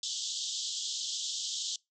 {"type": "band-pass noise", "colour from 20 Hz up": "pink", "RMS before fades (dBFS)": -36, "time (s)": [0.03, 1.76], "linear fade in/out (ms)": 2, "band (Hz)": [3100, 7600], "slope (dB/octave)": 96, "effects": ["noise-tail reverb RT60 0.2 s tail -24 dB re dry"]}